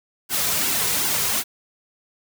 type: noise with flanger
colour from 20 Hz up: white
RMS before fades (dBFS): -22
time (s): 0.29-1.44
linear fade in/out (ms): 50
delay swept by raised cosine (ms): 1.6 to 3.6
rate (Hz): 2.6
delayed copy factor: -0.65
effects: none